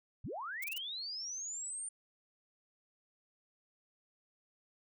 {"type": "linear sweep", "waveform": "sine", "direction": "up", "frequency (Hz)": [55, 9060], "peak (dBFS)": -39, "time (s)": [0.24, 1.89], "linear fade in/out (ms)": 5}
{"type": "noise bursts", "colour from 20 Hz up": "violet", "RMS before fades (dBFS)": -41, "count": 4, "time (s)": [0.62, 0.782], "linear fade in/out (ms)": 5, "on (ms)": 21, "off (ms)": 26}
{"effects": []}